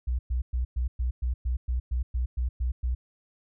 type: tone bursts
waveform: sine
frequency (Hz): 61.74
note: B1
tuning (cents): 0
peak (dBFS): -24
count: 13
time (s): 0.07-2.95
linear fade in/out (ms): 10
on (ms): 120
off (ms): 110
effects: none